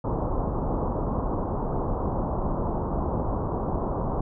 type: low-pass noise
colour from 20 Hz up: pink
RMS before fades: -27 dBFS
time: 0.04-4.21 s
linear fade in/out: 5 ms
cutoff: 1100 Hz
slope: 48 dB/octave
effects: none